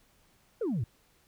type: exponential sweep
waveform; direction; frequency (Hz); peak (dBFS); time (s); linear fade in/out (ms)
sine; down; 508 to 98.6; -26; 0.61-0.84; 5
effects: tanh soft clip ceiling -26 dBFS + pink hiss -66 dBFS RMS until 1.27 s